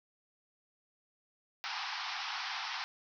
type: band-pass noise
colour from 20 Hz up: pink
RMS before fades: -39 dBFS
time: 1.64-2.84 s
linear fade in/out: 0 ms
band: 750 to 5600 Hz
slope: 96 dB/octave
effects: none